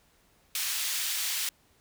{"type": "high-pass noise", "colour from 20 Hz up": "pink", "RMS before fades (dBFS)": -31, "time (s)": [0.55, 1.49], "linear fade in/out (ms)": 2, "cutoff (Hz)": 2700, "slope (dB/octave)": 12, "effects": ["pink hiss -65 dBFS RMS until 1.8 s"]}